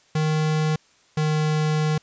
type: tone pair in turn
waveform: square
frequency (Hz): 155.1 / 153.94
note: D#3 / D#3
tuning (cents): -5 / -18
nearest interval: unison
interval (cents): 13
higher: first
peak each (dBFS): -20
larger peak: neither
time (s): 0.15-0.76 / 1.17-1.98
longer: second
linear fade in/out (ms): 5
effects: white hiss -58 dBFS RMS until 2.02 s + resampled to 16000 Hz

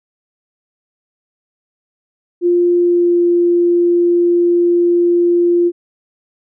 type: tone with pitch glide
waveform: sine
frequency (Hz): 350.1 to 347.5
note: F4 to F4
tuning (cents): +4 to -9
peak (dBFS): -9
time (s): 2.41-5.72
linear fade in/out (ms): 50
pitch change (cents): -13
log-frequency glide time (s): 2.78-3.2
effects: none

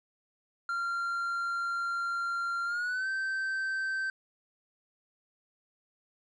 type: tone with pitch glide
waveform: triangle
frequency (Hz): 1383 to 1552.4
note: F6 to G6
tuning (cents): -17 to -17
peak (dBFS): -28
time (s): 0.69-4.1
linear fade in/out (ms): 2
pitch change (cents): +200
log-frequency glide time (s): 2.65-3.08
effects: resampled to 22050 Hz

